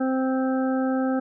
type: harmonic tone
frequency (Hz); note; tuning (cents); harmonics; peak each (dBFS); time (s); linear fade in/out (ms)
261.6; C4; 0; 1 / 2 / 3 / 5 / 6; -22 / -28 / -32 / -36 / -38; 0-1.2; 10
effects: none